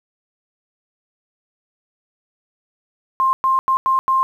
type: tone bursts at uneven times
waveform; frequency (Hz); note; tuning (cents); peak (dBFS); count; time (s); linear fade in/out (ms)
sine; 1057; C6; +17; -13; 5; 3.2-3.33 / 3.44-3.59 / 3.68-3.77 / 3.86-3.99 / 4.08-4.23; 0
effects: 8-bit